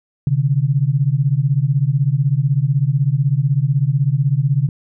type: beating tone pair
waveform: sine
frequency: 130.81 / 146.81 Hz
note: C3 / D3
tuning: 0 / 0 cents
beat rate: 16 Hz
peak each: -16 dBFS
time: 0.27-4.69 s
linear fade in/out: 2 ms
effects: none